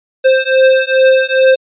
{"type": "beating tone pair", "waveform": "square", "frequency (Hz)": [523.3, 525.7], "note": ["C5", "C5"], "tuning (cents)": [0, 8], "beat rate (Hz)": 2.4, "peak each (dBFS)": -11, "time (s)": [0.24, 1.56], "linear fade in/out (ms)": 20, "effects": ["resampled to 8000 Hz"]}